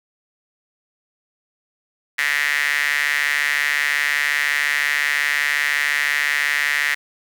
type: tone with high-pass filter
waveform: sawtooth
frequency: 145.6 Hz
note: D3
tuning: 15 cents flat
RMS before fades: -20 dBFS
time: 2.18-6.95 s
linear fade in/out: 10 ms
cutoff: 1900 Hz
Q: 6.5
effects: none